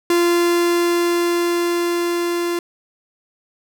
45% pulse tone with level ramp, 345.8 Hz, F4, 17 cents flat, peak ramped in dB -13 to -19 dBFS, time 0.1-2.59 s, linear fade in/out 2 ms, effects none

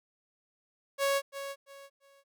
sawtooth tone with echo, 554.4 Hz, C#5, in tune, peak -22 dBFS, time 0.98-1.22 s, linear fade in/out 50 ms, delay 340 ms, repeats 3, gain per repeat -11 dB, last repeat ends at 2.24 s, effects none

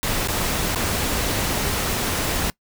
pink noise with dropouts, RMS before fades -23 dBFS, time 0.03-2.5 s, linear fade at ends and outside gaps 0 ms, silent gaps 0.274-0.285 / 0.748-0.758 s, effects noise-tail reverb RT60 0.1 s tail -23 dB re dry

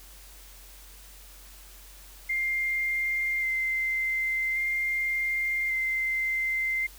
sine tone with vibrato, 2093 Hz, C7, in tune, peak -25 dBFS, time 2.29-6.87 s, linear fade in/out 10 ms, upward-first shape square, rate 0.44 Hz, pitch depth 11 cents each way, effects added 46 Hz sine -49 dBFS peak until 6.98 s + white hiss -51 dBFS RMS until 6.98 s

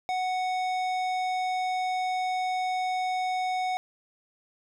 sine tone with tanh clipping, 740 Hz, F#5, in tune, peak -28 dBFS, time 0.09-3.77 s, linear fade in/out 0 ms, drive 15 dB, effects none

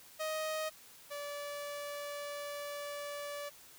sawtooth tone pair in turn, 626 / 578.6 Hz, D#5 / D5, +10 / -26 cents, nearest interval minor second, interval 136 cents, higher first, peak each -31 / -36 dBFS, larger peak first, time 0.19-0.7 / 1.1-3.5 s, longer second, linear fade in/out 20 ms, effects white hiss -57 dBFS RMS until 3.78 s

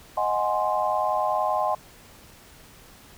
sine chord, Ab dominant seventh, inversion second, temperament equal, 622.3 / 740 / 830.6 / 1046.5 Hz, Eb5 / Gb5 / Ab5 / C6, 0 / 0 / 0 / 0 cents, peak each -27 dBFS, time 0.17-1.75 s, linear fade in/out 5 ms, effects pink hiss -50 dBFS RMS until 3.17 s

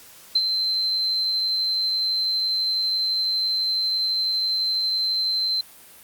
sine tone with ADSR envelope, 4097 Hz, C8, 37 cents flat, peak -14 dBFS, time 0.35-5.61 s, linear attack 8 ms, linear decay 44 ms, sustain -6 dB, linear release 4 ms, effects white hiss -47 dBFS RMS until 6.03 s + Opus 48 kbps

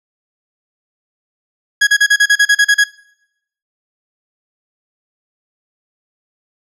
40% pulse tone bursts, 1661.2 Hz, G#6, in tune, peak -6 dBFS, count 11, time 1.81-2.842 s, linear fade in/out 10 ms, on 62 ms, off 35 ms, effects noise-tail reverb RT60 0.8 s tail -22 dB re dry + low-pass 9000 Hz 12 dB/octave

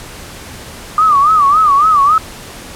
sine tone with vibrato, 1195 Hz, D6, 30 cents sharp, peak -6 dBFS, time 0.98-2.18 s, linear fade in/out 2 ms, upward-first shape sine, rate 3.6 Hz, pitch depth 140 cents each way, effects pink hiss -31 dBFS RMS until 2.75 s + low-pass 12000 Hz 12 dB/octave

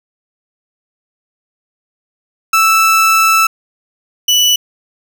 30% pulse tone pair in turn, 1318.5 / 2965 Hz, E6 / F#7, 0 / +3 cents, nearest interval octave + major second, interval 1403 cents, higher second, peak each -5 dBFS, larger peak neither, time 2.53-3.47 / 4.28-4.56 s, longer first, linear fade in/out 5 ms, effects none

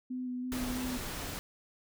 sine tone with vibrato, 251.5 Hz, B3, 32 cents sharp, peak -34 dBFS, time 0.1-0.98 s, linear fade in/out 10 ms, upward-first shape square, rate 3 Hz, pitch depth 13 cents each way
pink noise, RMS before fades -39 dBFS, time 0.52-1.39 s, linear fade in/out 0 ms
effects none

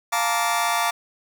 sawtooth chord, Bb major seventh, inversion second, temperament just, 699.2 / 874.1 / 932.3 / 1165.4 Hz, F5 / A5 / Bb5 / D6, +2 / -12 / 0 / -14 cents, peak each -21 / -24 / -22 / -21 dBFS, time 0.12-0.91 s, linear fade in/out 10 ms, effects none

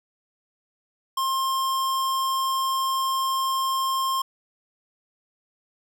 square tone, 1062 Hz, C6, 25 cents sharp, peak -23 dBFS, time 1.17-4.22 s, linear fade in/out 5 ms, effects none

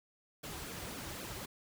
pink noise with flanger, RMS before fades -44 dBFS, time 0.43-1.46 s, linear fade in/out 10 ms, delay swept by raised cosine 1 to 4.7 ms, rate 3.8 Hz, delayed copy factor -0.85, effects none

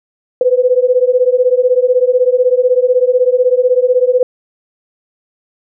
sine beating tone pair, 493.9 / 509.9 Hz, B4 / C5, 0 / -45 cents, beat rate 16 Hz, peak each -11 dBFS, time 0.41-4.23 s, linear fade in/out 2 ms, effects none

